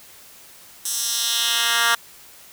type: tone with high-pass filter sweep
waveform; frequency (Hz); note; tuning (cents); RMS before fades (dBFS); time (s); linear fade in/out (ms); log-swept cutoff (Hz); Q
10% pulse; 233.1; A#3; 0; -21; 0.85-1.95; 5; 7300 to 1500; 1.4
effects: white hiss -46 dBFS RMS until 2.52 s